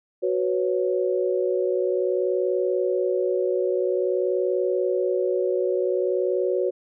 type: chord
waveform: sine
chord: F# suspended fourth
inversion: none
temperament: equal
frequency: 370 / 493.9 / 554.4 Hz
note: F#4 / B4 / C#5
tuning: 0 / 0 / 0 cents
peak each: -23 / -26 / -26 dBFS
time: 0.22-6.71 s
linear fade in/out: 20 ms
effects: none